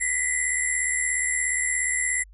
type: tone cluster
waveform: sine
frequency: 1951 / 2028 / 7520 / 10610 Hz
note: B6 / B6 / A#8 / E9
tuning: -22 / +45 / +14 / +10 cents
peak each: -28 dBFS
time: 0-2.24 s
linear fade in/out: 20 ms
effects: added 49 Hz sine -46 dBFS peak until 2.33 s